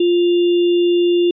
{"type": "tone with sample-and-hold", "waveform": "sine", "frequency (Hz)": 349.2, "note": "F4", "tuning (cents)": 0, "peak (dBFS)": -11, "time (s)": [0, 1.31], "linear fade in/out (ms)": 5, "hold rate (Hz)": 3150, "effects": ["resampled to 11025 Hz"]}